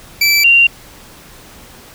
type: tone pair in turn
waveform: 25% pulse / sine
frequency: 2323 / 2767 Hz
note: D7 / F7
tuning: -20 / -17 cents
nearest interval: minor third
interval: 303 cents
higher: second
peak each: -5 dBFS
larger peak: neither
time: 0.21-0.44 / 0.44-0.67 s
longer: neither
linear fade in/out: 5 ms
effects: pink hiss -39 dBFS RMS until 1.94 s